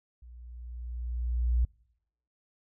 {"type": "tone with level ramp", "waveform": "sine", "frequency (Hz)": 60, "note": "B1", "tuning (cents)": -49, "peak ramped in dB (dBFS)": [-47, -21], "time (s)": [0.22, 1.65], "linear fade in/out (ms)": 5, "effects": ["noise-tail reverb RT60 0.8 s tail -26 dB re dry"]}